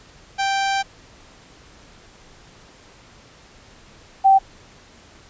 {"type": "tone pair in turn", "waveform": ["sawtooth", "sine"], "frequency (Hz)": [784, 776.3], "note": ["G5", "G5"], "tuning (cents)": [0, -17], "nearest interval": "unison", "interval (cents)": 17, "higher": "first", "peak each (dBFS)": [-15, -9], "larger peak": "second", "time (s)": [[0.38, 0.83], [4.24, 4.39]], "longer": "first", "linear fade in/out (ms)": 20, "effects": ["pink hiss -48 dBFS RMS until 5.29 s", "resampled to 16000 Hz"]}